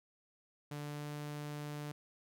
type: tone with pitch glide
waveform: sawtooth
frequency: 146.83 to 147.77 Hz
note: D3 to D3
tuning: 0 to +11 cents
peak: -37 dBFS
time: 0.71-1.92 s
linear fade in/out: 5 ms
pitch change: +11 cents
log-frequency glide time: 0.83-1.11 s
effects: none